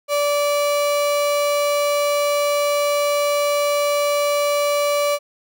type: tone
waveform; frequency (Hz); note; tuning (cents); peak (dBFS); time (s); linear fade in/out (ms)
35% pulse; 580; D5; -22; -15; 0.08-5.19; 50
effects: none